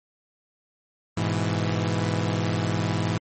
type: chord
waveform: sawtooth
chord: E major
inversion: first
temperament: equal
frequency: 103.83 / 123.47 / 164.81 Hz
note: G#2 / B2 / E3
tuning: 0 / 0 / 0 cents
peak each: -22 / -26 / -23 dBFS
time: 1.17-3.18 s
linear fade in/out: 5 ms
effects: MP3 32 kbps